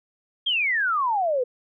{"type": "exponential sweep", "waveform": "sine", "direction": "down", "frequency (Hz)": [3300, 477.7], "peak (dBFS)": -20, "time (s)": [0.46, 1.44], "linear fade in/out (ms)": 10, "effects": []}